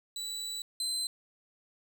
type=tone pair in turn; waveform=30% pulse; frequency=3951 / 4071 Hz; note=B7 / C8; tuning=0 / -48 cents; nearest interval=minor second; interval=52 cents; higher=second; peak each=-33 / -28 dBFS; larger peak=second; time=0.16-0.62 / 0.8-1.07 s; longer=first; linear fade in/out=2 ms; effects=none